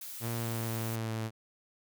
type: noise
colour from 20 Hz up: blue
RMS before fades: -43 dBFS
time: 0.01-0.96 s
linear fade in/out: 5 ms
type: tone with pitch glide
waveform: sawtooth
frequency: 116.2 to 111.15 Hz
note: A#2 to A2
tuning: -5 to +18 cents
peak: -29 dBFS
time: 0.2-1.31 s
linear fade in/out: 50 ms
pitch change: -77 cents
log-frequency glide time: 0.31-1.19 s
effects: none